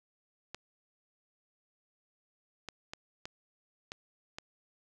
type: clicks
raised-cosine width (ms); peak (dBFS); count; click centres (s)
0.2; -23; 6; 0.546 / 2.687 / 2.935 / 3.255 / 3.919 / 4.385
effects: none